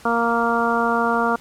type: harmonic tone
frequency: 233.1 Hz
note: A#3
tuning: in tune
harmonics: 1 / 2 / 3 / 4 / 5 / 6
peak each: -24 / -24 / -24 / -24 / -24 / -24 dBFS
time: 0.05-1.36 s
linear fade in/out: 5 ms
effects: pink hiss -46 dBFS RMS until 1.4 s + low-pass 12000 Hz 12 dB/octave